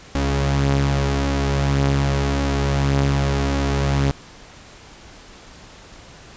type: tone pair together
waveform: sawtooth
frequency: 68.81 / 138.5 Hz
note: C#2 / C#3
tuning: -12 / -1 cents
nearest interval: octave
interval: 1211 cents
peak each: -16 dBFS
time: 0.15-4.11 s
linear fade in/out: 0 ms
effects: pink hiss -43 dBFS RMS until 6.36 s + resampled to 16000 Hz